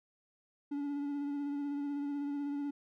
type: tone with vibrato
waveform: triangle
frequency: 285.9 Hz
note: D4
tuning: 46 cents flat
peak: -32 dBFS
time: 0.71-2.71 s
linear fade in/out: 10 ms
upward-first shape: sine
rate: 16 Hz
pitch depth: 23 cents each way
effects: none